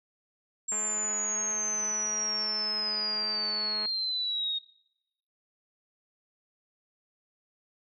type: exponential sweep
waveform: sine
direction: down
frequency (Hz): 7459 to 3712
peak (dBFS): -28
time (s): 0.68-4.59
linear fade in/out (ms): 10
type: click train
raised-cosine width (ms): 0.5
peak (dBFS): -27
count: 669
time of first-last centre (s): 0.72-3.856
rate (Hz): 213
effects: noise-tail reverb RT60 0.9 s tail -24 dB re dry + high-pass 60 Hz 12 dB/octave